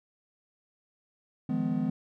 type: chord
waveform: triangle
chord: F half-diminished seventh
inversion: third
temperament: just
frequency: 157.15 / 174.61 / 209.5 / 251.4 Hz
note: Eb3 / F3 / Ab3 / Cb4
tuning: +18 / 0 / +15 / +31 cents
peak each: -32 / -32 / -30 / -28 dBFS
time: 1.49-1.9 s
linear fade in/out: 5 ms
effects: none